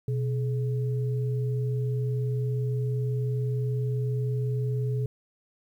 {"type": "tone pair together", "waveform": "sine", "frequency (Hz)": [125.94, 423.6], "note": ["B2", "G#4"], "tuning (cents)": [34, 34], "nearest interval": "octave + major sixth", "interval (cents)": 2100, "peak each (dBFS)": [-25, -35], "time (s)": [0.08, 5.06], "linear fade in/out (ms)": 2, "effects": ["10-bit"]}